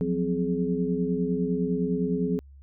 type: tone cluster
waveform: sine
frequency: 174.2 / 184.1 / 259.8 / 420.8 Hz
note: F3 / F#3 / C4 / G#4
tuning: -4 / -8 / -12 / +23 cents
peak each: -29 dBFS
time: 0.01-2.39 s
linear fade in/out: 0 ms
effects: added 69 Hz sine -46 dBFS peak until 2.62 s